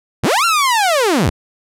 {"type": "linear two-way sweep", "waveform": "sawtooth", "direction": "up then down", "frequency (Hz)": [51.91, 1396.9, 51.91], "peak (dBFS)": -8, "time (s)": [0.23, 1.3], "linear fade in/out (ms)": 10, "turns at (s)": 0.45, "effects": ["low-pass 12000 Hz 12 dB/octave"]}